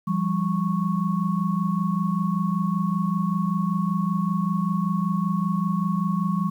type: tone cluster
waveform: sine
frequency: 171.6 / 196.8 / 1104 Hz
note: F3 / G3 / C#6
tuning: -30 / +7 / -7 cents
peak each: -24 / -24 / -30 dBFS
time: 0.07-6.5 s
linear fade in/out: 10 ms
effects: 9-bit